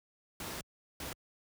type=noise bursts at uneven times; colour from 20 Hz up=pink; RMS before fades=-41 dBFS; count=2; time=0.4-0.61 / 1-1.13 s; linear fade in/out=2 ms; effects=high-pass 60 Hz 12 dB/octave